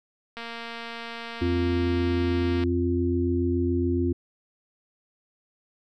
click train, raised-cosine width 0.3 ms, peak -21 dBFS, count 527, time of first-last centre 0.37-2.637 s, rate 232 Hz
harmonic tone, 87.1 Hz, F2, 4 cents flat, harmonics 1 / 3 / 4, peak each -26 / -26 / -26 dBFS, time 1.41-4.13 s, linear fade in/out 10 ms
effects none

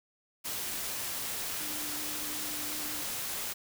sine tone in noise, 300 Hz, D4, 37 cents sharp, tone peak -46 dBFS, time 1.6-3.03 s, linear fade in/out 20 ms, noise white, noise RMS -36 dBFS, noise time 0.44-3.54 s, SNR -13 dB, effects none

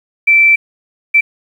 sine tone bursts at uneven times, 2333 Hz, D7, 12 cents flat, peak -5 dBFS, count 2, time 0.27-0.56 / 1.14-1.21 s, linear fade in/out 10 ms, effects 7-bit

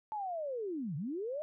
sine linear two-way sweep, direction down then up, 880 to 131.9 to 626 Hz, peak -35 dBFS, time 0.12-1.42 s, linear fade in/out 0 ms, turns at 0.96 s, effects none

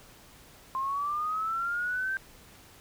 sine linear sweep, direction up, 1049 to 1570 Hz, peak -28 dBFS, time 0.75-2.17 s, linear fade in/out 0 ms, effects pink hiss -54 dBFS RMS until 2.8 s

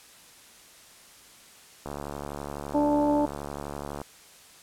click train, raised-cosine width 1 ms, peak -21 dBFS, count 156, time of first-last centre 1.86-4.016 s, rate 71.9 Hz
harmonic tone, 293.7 Hz, D4, in tune, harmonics 1 / 2 / 3, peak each -23 / -26 / -28 dBFS, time 2.74-3.26 s, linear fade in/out 10 ms
effects white hiss -52 dBFS RMS until 4.62 s + low-pass 11000 Hz 12 dB/octave

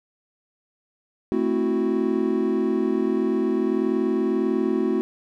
triangle chord, F# half-diminished seventh, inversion first, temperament equal, 220 / 261.6 / 329.6 / 370 Hz, A3 / C4 / E4 / F#4, 0 / 0 / 0 / 0 cents, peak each -24 / -24 / -24 / -22 dBFS, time 1.32-5.01 s, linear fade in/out 0 ms, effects none

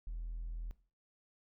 sine tone with hard clipping, 41.25 Hz, E1, 2 cents sharp, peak -39 dBFS, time 0.07-0.71 s, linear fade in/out 0 ms, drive 1 dB, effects noise-tail reverb RT60 0.4 s tail -18 dB re dry

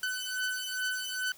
sawtooth beating tone pair, 1506 / 1508.4 Hz, F#6 / F#6, +30 / +33 cents, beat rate 2.4 Hz, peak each -31 dBFS, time 0.03-1.32 s, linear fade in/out 2 ms, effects white hiss -55 dBFS RMS until 1.37 s

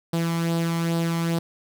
sawtooth tone with flanger, 167.1 Hz, E3, 24 cents sharp, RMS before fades -24 dBFS, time 0.13-1.39 s, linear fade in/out 5 ms, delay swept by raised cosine 0.22 to 0.96 ms, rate 2.4 Hz, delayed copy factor +0.5, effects none

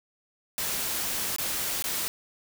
white noise with dropouts, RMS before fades -30 dBFS, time 0.58-2.08 s, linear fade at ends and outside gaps 0 ms, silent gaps 1.362-1.384 / 1.824-1.841 s, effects none

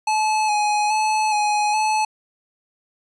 square tone with vibrato, 850 Hz, G#5, 40 cents sharp, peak -18 dBFS, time 0.07-2.05 s, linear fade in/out 5 ms, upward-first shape square, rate 1.2 Hz, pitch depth 25 cents each way, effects resampled to 22050 Hz

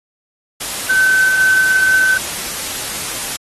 sine tone in noise, 1529 Hz, G6, 44 cents flat, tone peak -10 dBFS, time 0.89-2.18 s, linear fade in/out 10 ms, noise white, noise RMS -23 dBFS, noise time 0.6-3.37 s, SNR +10 dB, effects AAC 32 kbps

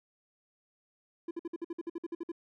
triangle tone bursts, 338.3 Hz, E4, 45 cents sharp, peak -32 dBFS, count 13, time 1.28-2.318 s, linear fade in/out 5 ms, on 30 ms, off 54 ms, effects none

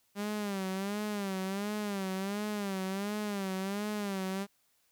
sawtooth tone with vibrato, 199.5 Hz, G3, 31 cents sharp, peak -29 dBFS, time 0.15-4.47 s, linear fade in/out 50 ms, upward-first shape sine, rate 1.4 Hz, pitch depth 100 cents each way, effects white hiss -72 dBFS RMS until 4.91 s

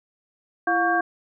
sine tone cluster, 336.6 / 714 / 1124 / 1593 Hz, E4 / F5 / C#6 / G6, +36 / +38 / +24 / +27 cents, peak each -26 / -22 / -27 / -23 dBFS, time 0.67-1.01 s, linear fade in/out 5 ms, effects none

